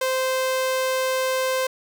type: tone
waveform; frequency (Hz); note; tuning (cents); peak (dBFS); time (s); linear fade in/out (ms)
sawtooth; 520; C5; -11; -17; 0.01-1.67; 5
effects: 9-bit